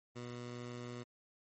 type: tone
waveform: 15% pulse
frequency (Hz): 121.6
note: B2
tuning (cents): -26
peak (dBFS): -37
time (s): 0.15-1.04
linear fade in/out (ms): 20
effects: MP3 32 kbps